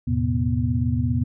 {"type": "tone cluster", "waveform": "sine", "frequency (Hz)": [82.1, 109.9, 127.2, 244], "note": ["E2", "A2", "C3", "B3"], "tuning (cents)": [-6, -2, -48, -21], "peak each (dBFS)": [-25, -24, -25, -25], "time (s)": [0.07, 1.24], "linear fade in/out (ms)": 10, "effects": []}